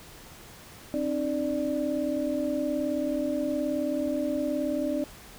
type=tone cluster; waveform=sine; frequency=266.6 / 305.5 / 590 Hz; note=C4 / D#4 / D5; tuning=+33 / -32 / +8 cents; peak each=-30 / -30 / -30 dBFS; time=0.94-5.04 s; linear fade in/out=0 ms; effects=pink hiss -48 dBFS RMS until 5.38 s